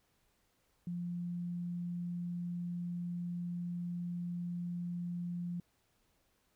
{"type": "tone", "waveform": "sine", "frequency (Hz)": 174.61, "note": "F3", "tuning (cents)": 0, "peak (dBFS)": -36, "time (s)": [0.87, 5.6], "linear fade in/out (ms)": 2, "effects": ["pink hiss -75 dBFS RMS until 6.55 s"]}